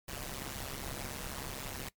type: noise with amplitude modulation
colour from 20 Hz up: pink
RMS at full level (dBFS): -37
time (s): 0.08-1.89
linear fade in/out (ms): 5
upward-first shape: sine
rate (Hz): 136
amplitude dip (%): 95
effects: noise-tail reverb RT60 0.1 s tail -20 dB re dry + MP3 96 kbps